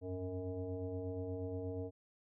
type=tone with frequency modulation; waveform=sine; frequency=277.2 Hz; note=C#4; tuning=in tune; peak=-38 dBFS; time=0.01-1.91 s; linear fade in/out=50 ms; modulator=182 Hz; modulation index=1.6; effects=none